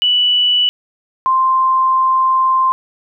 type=tone pair in turn; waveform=sine; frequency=2960 / 1046.5 Hz; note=F#7 / C6; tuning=0 / 0 cents; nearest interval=octave + tritone; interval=1800 cents; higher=first; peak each=-10 dBFS; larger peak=neither; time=0.02-0.69 / 1.26-2.72 s; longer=second; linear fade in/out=0 ms; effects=none